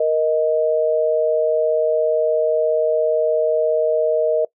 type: tone pair together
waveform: sine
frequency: 469 / 626 Hz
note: A#4 / D#5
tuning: +11 / +10 cents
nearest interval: perfect fourth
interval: 499 cents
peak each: -18 / -17 dBFS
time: 0-4.45 s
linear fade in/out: 5 ms
effects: noise-tail reverb RT60 0.1 s tail -22 dB re dry